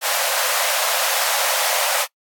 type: high-pass noise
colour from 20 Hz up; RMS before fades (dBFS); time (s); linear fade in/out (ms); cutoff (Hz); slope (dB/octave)
pink; -20; 0.01-2.07; 50; 520; 96
effects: noise-tail reverb RT60 0.1 s tail -23 dB re dry + AAC 64 kbps